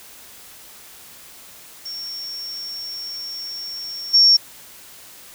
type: tone with level steps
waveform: sine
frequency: 5490 Hz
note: F8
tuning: 31 cents flat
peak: -28 / -9 dBFS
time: 1.85-4.37 s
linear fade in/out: 10 ms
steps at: 4.13 s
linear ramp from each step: 20 ms
effects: white hiss -43 dBFS RMS until 5.34 s